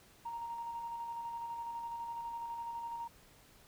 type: tone with tremolo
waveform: sine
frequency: 932.3 Hz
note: A#5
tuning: in tune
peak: -37 dBFS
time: 0.25-3.08 s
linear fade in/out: 10 ms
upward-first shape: square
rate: 12 Hz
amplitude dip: 30%
effects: tanh soft clip ceiling -33 dBFS + pink hiss -62 dBFS RMS until 3.67 s